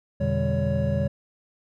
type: tone cluster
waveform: triangle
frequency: 85.7 / 124.2 / 147.5 / 198.8 / 560 Hz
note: F2 / B2 / D3 / G3 / C#5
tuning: -32 / +10 / +8 / +25 / +18 cents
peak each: -26 dBFS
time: 0.2-1.08 s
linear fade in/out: 10 ms
effects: none